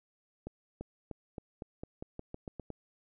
accelerating click train, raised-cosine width 2 ms, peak -27 dBFS, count 12, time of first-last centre 0.47-2.703 s, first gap 340 ms, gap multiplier 0.89, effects none

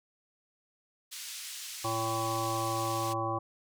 white band-pass noise, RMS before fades -42 dBFS, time 1.11-3.14 s, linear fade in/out 20 ms, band 2400 to 8400 Hz, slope 12 dB/octave
harmonic tone, 112.6 Hz, A2, 40 cents sharp, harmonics 1 / 3 / 5 / 7 / 9 / 10, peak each -37 / -37 / -38 / -36 / -38 / -35 dBFS, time 1.84-3.39 s, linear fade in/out 10 ms
effects none

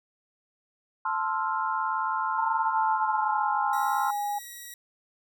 sine chord, F major seventh, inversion first, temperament equal, 880 / 1046.5 / 1318.5 / 1396.9 Hz, A5 / C6 / E6 / F6, 0 / 0 / 0 / 0 cents, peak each -30 / -29 / -34 / -33 dBFS, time 1.05-4.11 s, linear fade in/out 5 ms
sine tone with pitch glide, 905 to 820.4 Hz, A5 to G#5, +48 to -21 cents, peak -27 dBFS, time 2.37-4.39 s, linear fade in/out 10 ms, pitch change -169 cents, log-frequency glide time 2.51-3.71 s
5% pulse tone, 1919 Hz, A#6, 50 cents sharp, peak -30 dBFS, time 3.73-4.74 s, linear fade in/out 2 ms
effects none

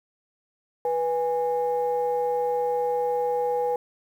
sine tone pair together, 490.5 / 825 Hz, B4 / G#5, -12 / -12 cents, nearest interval major sixth, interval 900 cents, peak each -23 / -26 dBFS, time 0.85-3.76 s, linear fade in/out 2 ms, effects tanh soft clip ceiling -15 dBFS + 9-bit

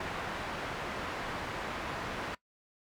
white low-pass noise, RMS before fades -38 dBFS, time 0-2.35 s, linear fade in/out 5 ms, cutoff 1600 Hz, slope 12 dB/octave, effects noise-tail reverb RT60 0.1 s tail -20 dB re dry

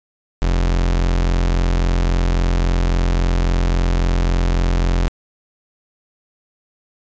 40% pulse tone, 43.65 Hz, F1, in tune, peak -13 dBFS, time 0.42-5.08 s, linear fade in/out 0 ms, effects resampled to 16000 Hz

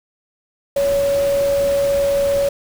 sine tone in noise, 561 Hz, C#5, 21 cents sharp, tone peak -14 dBFS, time 0.76-2.49 s, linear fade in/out 5 ms, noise pink, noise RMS -30 dBFS, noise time 0.76-2.49 s, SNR +13 dB, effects none

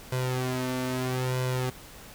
sawtooth tone with flanger, 127.7 Hz, C3, 42 cents flat, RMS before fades -29 dBFS, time 0.12-1.7 s, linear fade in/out 5 ms, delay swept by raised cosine 2 to 3.4 ms, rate 0.77 Hz, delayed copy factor +0.75, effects pink hiss -47 dBFS RMS until 2.14 s

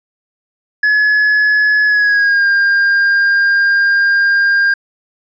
triangle tone with pitch glide, 1700 to 1604.6 Hz, G#6 to G6, +40 to +40 cents, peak -7 dBFS, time 0.83-4.74 s, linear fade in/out 5 ms, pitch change -100 cents, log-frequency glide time 1.86-2.47 s, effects resampled to 16000 Hz

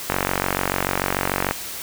click train, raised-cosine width 0.5 ms, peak -4 dBFS, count 67, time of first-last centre 0.1-1.51 s, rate 46.8 Hz, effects white hiss -32 dBFS RMS until 1.82 s

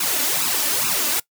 white noise with flanger, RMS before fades -21 dBFS, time 0-1.2 s, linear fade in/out 5 ms, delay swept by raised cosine 0.76 to 3.46 ms, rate 2.3 Hz, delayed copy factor +0.95, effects noise-tail reverb RT60 0.1 s tail -21 dB re dry + high-pass 150 Hz 12 dB/octave

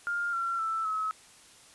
sine tone with pitch steps, 1405 / 1364.2 / 1324.6 / 1286.2 Hz, F6 / F6 / E6 / E6, +10 / -41 / +8 / -43 cents, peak -28 dBFS, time 0.07-1.11 s, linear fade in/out 0 ms, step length 260 ms, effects white hiss -55 dBFS RMS until 1.74 s + resampled to 24000 Hz

